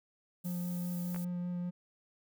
violet noise, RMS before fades -48 dBFS, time 0.44-1.25 s, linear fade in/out 10 ms
triangle tone with vibrato, 177 Hz, F3, 23 cents sharp, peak -32 dBFS, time 0.44-1.71 s, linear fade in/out 20 ms, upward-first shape sine, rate 5 Hz, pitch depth 9 cents each way
clicks, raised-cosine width 0.5 ms, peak -30 dBFS, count 2, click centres 1.146 / 1.162 s
effects none

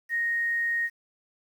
sine tone with quantisation, 1864.7 Hz, A#6, in tune, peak -24 dBFS, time 0.09-0.9 s, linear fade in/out 50 ms, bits 9, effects none

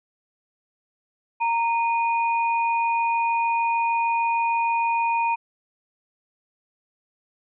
sine tone pair together, 926.6 / 2466 Hz, A#5 / D#7, -11 / -16 cents, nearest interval octave + perfect fourth, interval 1695 cents, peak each -20 / -28 dBFS, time 1.4-5.36 s, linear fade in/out 20 ms, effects none

